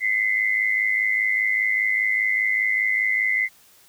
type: tone pair together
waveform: sine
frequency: 2028 / 2133 Hz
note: B6 / C7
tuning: +45 / +33 cents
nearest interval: minor second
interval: 88 cents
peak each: -20 / -24 dBFS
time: 0-3.49 s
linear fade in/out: 50 ms
effects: white hiss -54 dBFS RMS until 3.88 s